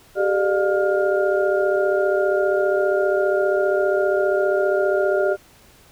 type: tone cluster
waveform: sine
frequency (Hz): 386.9 / 421.9 / 600 / 705 / 1412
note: G4 / G#4 / D5 / F5 / F6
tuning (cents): -23 / +27 / +37 / +16 / +19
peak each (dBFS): -20 / -27 / -20 / -29 / -27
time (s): 0.15-5.37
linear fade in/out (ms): 50
effects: pink hiss -51 dBFS RMS until 5.91 s